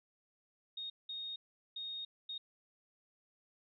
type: tone bursts at uneven times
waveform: sine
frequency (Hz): 3716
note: A#7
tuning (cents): -6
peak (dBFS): -40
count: 4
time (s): 0.77-0.9 / 1.09-1.36 / 1.76-2.05 / 2.29-2.38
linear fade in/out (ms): 5
effects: none